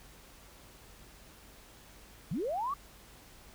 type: linear sweep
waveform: sine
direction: up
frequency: 126.2 to 1182 Hz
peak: -31 dBFS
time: 2.31-2.74 s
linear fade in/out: 5 ms
effects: added 50 Hz sine -60 dBFS peak until 3.54 s + pink hiss -56 dBFS RMS until 3.54 s